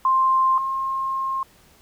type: tone pair in turn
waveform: sine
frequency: 1051 / 1067.5 Hz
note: C6 / C6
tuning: +7 / +34 cents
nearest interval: unison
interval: 27 cents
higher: second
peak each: -15 / -22 dBFS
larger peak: first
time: 0.05-0.58 / 0.58-1.43 s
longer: second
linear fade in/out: 2 ms
effects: pink hiss -54 dBFS RMS until 1.81 s